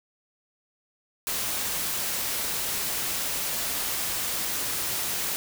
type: noise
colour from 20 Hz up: white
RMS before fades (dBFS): -29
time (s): 1.27-5.36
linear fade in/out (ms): 0
effects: none